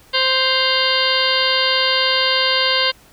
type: harmonic tone with a mistuned harmonic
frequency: 523.3 Hz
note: C5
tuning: in tune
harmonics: 1 / 2 / 3 / 4 / 5 / 6 / 7 / 8 / 9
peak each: -23 / -23 / -23 / -23 / -23 / -23 / -23 / -23 / -23 dBFS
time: 0.13-2.92 s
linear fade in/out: 20 ms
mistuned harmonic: 5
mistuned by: +120 cents
effects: pink hiss -49 dBFS RMS until 3.12 s